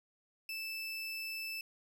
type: tone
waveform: 30% pulse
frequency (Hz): 2637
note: E7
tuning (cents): 0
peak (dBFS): -36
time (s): 0.49-1.61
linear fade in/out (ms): 2
effects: none